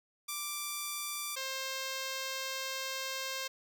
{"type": "tone pair in turn", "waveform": "5% pulse", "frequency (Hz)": [1174.7, 530], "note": ["D6", "C5"], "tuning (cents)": [0, 22], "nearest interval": "octave + major second", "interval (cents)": 1378, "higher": "first", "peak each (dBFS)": -24, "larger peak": "neither", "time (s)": [[0.28, 1.36], [1.36, 3.48]], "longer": "second", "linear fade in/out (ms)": 10, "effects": []}